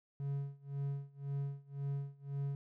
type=tone with tremolo; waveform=triangle; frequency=140 Hz; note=C#3; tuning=18 cents sharp; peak=-32 dBFS; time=0.2-2.55 s; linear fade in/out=0 ms; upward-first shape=sine; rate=1.9 Hz; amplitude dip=95%; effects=none